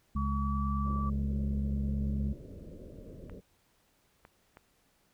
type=harmonic tone; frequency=69.3 Hz; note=C#2; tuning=in tune; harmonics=1 / 2 / 3; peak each=-31 / -37 / -34 dBFS; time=0.15-2.33 s; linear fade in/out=5 ms
type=tone with pitch glide; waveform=sine; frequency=1136 to 1156.5 Hz; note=C#6 to D6; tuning=+42 to -27 cents; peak=-36 dBFS; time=0.16-1.1 s; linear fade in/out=10 ms; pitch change=+31 cents; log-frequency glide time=0.32-0.68 s
type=low-pass noise; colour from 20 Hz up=pink; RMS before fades=-47 dBFS; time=0.84-3.41 s; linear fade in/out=20 ms; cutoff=610 Hz; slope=96 dB/octave
type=clicks; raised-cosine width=0.5 ms; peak=-35 / -36 / -35 dBFS; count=3; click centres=3.297 / 4.251 / 4.571 s
effects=pink hiss -70 dBFS RMS until 5.13 s